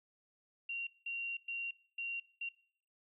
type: tone bursts at uneven times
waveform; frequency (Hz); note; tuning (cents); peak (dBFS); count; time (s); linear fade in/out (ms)
sine; 2758; F7; -22; -37; 5; 0.69-0.87 / 1.06-1.37 / 1.48-1.71 / 1.98-2.2 / 2.41-2.49; 5
effects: noise-tail reverb RT60 0.6 s tail -22 dB re dry